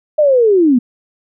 sine linear sweep, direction down, 622.3 to 229.6 Hz, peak -7 dBFS, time 0.18-0.79 s, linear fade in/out 10 ms, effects none

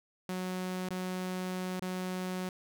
sawtooth tone with dropouts, 184 Hz, F#3, 9 cents flat, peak -30 dBFS, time 0.29-2.49 s, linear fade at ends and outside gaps 2 ms, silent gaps 0.888-0.906 / 1.796-1.82 s, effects none

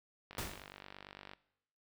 click train, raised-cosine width 0.3 ms, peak -32 dBFS, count 51, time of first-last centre 0.31-1.335 s, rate 48.8 Hz
pink noise with exponential decay, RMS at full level -37 dBFS, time 0.38-0.8 s, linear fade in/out 2 ms, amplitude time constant 90 ms
effects noise-tail reverb RT60 0.8 s tail -20 dB re dry

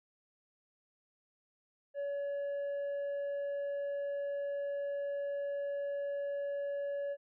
triangle tone with tanh clipping, 566 Hz, C#5, 36 cents sharp, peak -35 dBFS, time 1.94-7.17 s, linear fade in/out 50 ms, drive 8 dB, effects none

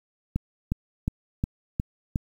click train, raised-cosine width 5 ms, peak -12 dBFS, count 6, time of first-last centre 0.36-2.159 s, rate 2.78 Hz, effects 8-bit

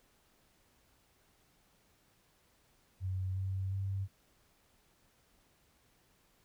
sine tone with pitch steps, 93.7 / 95.45 / 97.23 Hz, F#2 / G2 / G2, +22 / -46 / -14 cents, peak -33 dBFS, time 3-4.08 s, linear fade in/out 50 ms, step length 360 ms, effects pink hiss -70 dBFS RMS until 6.44 s

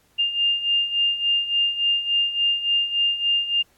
sine beating tone pair, 2804 / 2807.5 Hz, F7 / F7, +6 / +8 cents, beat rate 3.5 Hz, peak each -25 / -20 dBFS, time 0.18-3.63 s, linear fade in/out 20 ms, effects pink hiss -61 dBFS RMS until 3.77 s + AAC 64 kbps

